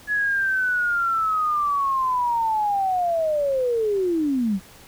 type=linear sweep; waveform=sine; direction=down; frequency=1700 to 181.3 Hz; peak=-19 dBFS; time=0.07-4.6 s; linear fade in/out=50 ms; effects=pink hiss -47 dBFS RMS until 4.87 s